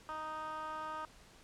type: tone with band-pass filter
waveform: 15% pulse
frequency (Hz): 311.1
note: D#4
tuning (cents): 0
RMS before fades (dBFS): -42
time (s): 0.09-1.05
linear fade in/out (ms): 0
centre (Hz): 1200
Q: 2.6
effects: pink hiss -60 dBFS RMS until 1.43 s + low-pass 9000 Hz 12 dB/octave